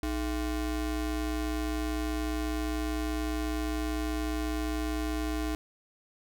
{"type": "ring-modulated tone", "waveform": "square", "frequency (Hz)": 183.5, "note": "F#3", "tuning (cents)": -14, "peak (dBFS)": -27, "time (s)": [0.03, 5.55], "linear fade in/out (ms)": 0, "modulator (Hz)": 126, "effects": []}